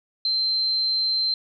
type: tone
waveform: sine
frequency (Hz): 4118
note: C8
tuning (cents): -28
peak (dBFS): -20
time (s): 0.25-1.34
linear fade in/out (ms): 2
effects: none